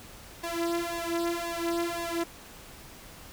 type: tone with flanger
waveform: sawtooth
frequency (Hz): 339.5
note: F4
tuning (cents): -49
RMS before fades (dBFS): -31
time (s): 0.43-2.24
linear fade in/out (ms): 10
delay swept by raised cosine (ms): 1.1 to 3.2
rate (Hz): 1.9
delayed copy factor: +0.95
effects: pink hiss -48 dBFS RMS until 3.32 s